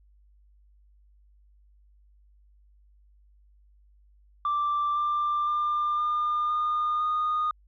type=tone with pitch steps; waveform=sine; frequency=1174.7 / 1185.6 / 1196.6 / 1207.7 / 1218.9 / 1230.3 Hz; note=D6 / D6 / D6 / D6 / D#6 / D#6; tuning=0 / +16 / +32 / +48 / -36 / -20 cents; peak=-22 dBFS; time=4.45-7.51 s; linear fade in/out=2 ms; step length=510 ms; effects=tanh soft clip ceiling -21 dBFS + added 50 Hz sine -56 dBFS peak until 7.67 s